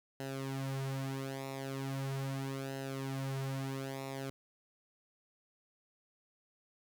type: tone with flanger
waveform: sawtooth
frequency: 135.2 Hz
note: C#3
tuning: 43 cents flat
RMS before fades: -39 dBFS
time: 0.2-4.3 s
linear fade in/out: 0 ms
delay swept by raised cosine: 0.86 to 6.76 ms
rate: 0.39 Hz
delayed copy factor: -0.75
effects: none